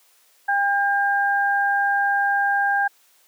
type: tone pair together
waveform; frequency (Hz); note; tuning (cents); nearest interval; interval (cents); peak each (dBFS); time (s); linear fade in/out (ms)
sine; 802 / 1604; G5 / G6; +39 / +39; octave; 1200; -20; 0.48-2.88; 10
effects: white hiss -58 dBFS RMS until 3.27 s + high-pass 400 Hz 12 dB/octave